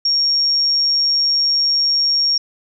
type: tone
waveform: sine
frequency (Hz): 5550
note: F8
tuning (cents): -12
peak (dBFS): -13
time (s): 0.05-2.38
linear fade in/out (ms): 5
effects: none